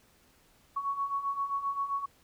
sine beating tone pair, 1108.7 / 1116.3 Hz, C#6 / C#6, 0 / +12 cents, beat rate 7.6 Hz, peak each -36 / -31 dBFS, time 0.76-2.06 s, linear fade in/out 10 ms, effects pink hiss -64 dBFS RMS until 2.23 s

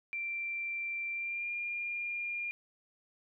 sine tone with pitch glide, 2356 to 2407 Hz, D7 to D7, +5 to +42 cents, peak -34 dBFS, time 0.13-2.51 s, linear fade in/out 0 ms, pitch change +37 cents, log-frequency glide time 1.12-1.51 s, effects none

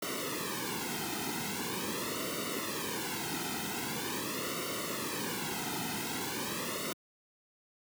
pink noise with flanger, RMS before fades -36 dBFS, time 0.02-6.93 s, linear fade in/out 5 ms, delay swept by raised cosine 1.2 to 1.78 ms, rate 0.43 Hz, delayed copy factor -0.95, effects high-pass 150 Hz 12 dB/octave

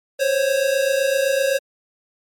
square tone pair together, 523.3 / 551.1 Hz, C5 / C#5, 0 / -10 cents, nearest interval minor second, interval 90 cents, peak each -22 / -19 dBFS, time 0.19-1.59 s, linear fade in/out 20 ms, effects MP3 64 kbps

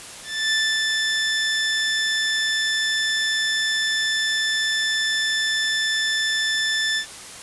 20% pulse tone with ADSR envelope, 1760 Hz, A6, in tune, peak -13 dBFS, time 0.23-7.06 s, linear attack 290 ms, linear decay 260 ms, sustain -2 dB, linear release 87 ms, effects white hiss -38 dBFS RMS until 7.42 s + resampled to 24000 Hz

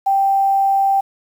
sine tone with quantisation, 784 Hz, G5, in tune, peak -12 dBFS, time 0.06-1.01 s, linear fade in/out 10 ms, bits 7, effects none

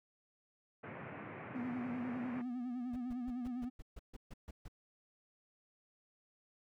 pink band-pass noise, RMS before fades -48 dBFS, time 0.83-2.42 s, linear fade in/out 10 ms, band 100 to 2400 Hz, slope 48 dB/octave
triangle tone with vibrato, 246.9 Hz, B3, in tune, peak -36 dBFS, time 1.54-3.7 s, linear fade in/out 20 ms, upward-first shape sine, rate 9.9 Hz, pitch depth 67 cents each way
brown noise bursts, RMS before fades -48 dBFS, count 11, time 2.93-4.682 s, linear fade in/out 5 ms, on 32 ms, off 140 ms
effects none

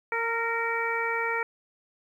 harmonic tone with a mistuned harmonic, 460 Hz, A#4, 23 cents flat, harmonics 1 / 2 / 3 / 4 / 5, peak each -32 / -32 / -32 / -32 / -32 dBFS, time 0.12-1.43 s, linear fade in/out 2 ms, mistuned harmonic 4, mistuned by +18 cents, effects 10-bit

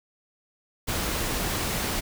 pink noise, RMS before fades -28 dBFS, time 0.87-2.01 s, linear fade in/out 20 ms, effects none

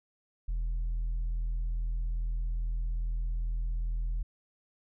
sine tone, 41.2 Hz, E1, in tune, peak -26 dBFS, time 0.48-4.23 s, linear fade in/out 10 ms, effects tanh soft clip ceiling -28 dBFS

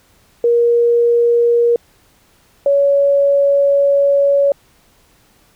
sine tone pair in turn, 472.6 / 562 Hz, A#4 / C#5, +24 / +24 cents, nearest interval minor third, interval 300 cents, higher second, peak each -9 dBFS, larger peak neither, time 0.44-1.76 / 2.66-4.52 s, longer second, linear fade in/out 2 ms, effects pink hiss -53 dBFS RMS until 5.55 s

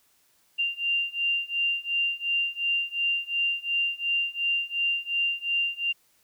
sine beating tone pair, 2783 / 2785.8 Hz, F7 / F7, -7 / -5 cents, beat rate 2.8 Hz, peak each -28 / -27 dBFS, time 0.58-5.93 s, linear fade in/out 20 ms, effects white hiss -65 dBFS RMS until 6.23 s

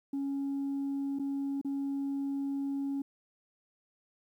sine tone with dropouts, 277.2 Hz, C#4, in tune, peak -29 dBFS, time 0.13-3.02 s, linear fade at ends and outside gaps 5 ms, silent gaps 1.188-1.195 / 1.614-1.647 s, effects tanh soft clip ceiling -29 dBFS + 11-bit

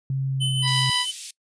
sine tone with pitch glide, 134.6 to 130.84 Hz, C3 to C3, +49 to 0 cents, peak -22 dBFS, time 0.1-0.9 s, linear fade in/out 2 ms, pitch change -49 cents, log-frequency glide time 0.29-0.73 s
square tone with tremolo, 3035 Hz, F#7, 43 cents sharp, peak -23 dBFS, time 0.4-1.12 s, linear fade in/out 20 ms, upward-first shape triangle, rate 5.8 Hz, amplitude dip 45%
harmonic tone, 987.8 Hz, B5, in tune, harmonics 1 / 2 / 3 / 4 / 5, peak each -29 / -29 / -29 / -29 / -29 dBFS, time 0.62-1.06 s, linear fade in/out 50 ms
white high-pass noise, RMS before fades -34 dBFS, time 0.67-1.31 s, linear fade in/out 5 ms, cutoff 2700 Hz, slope 24 dB/octave
effects noise-tail reverb RT60 0.1 s tail -23 dB re dry + resampled to 22050 Hz

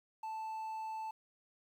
triangle tone with quantisation, 880 Hz, A5, in tune, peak -37 dBFS, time 0.23-1.11 s, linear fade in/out 5 ms, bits 11, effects none

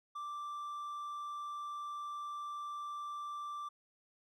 triangle tone, 1174.7 Hz, D6, in tune, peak -38 dBFS, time 0.15-3.69 s, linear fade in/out 10 ms, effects none

